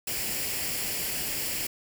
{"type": "noise with comb filter", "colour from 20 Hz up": "white", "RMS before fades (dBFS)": -31, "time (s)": [0.07, 1.67], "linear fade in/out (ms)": 5, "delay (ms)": 0.4, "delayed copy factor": 0.55, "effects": []}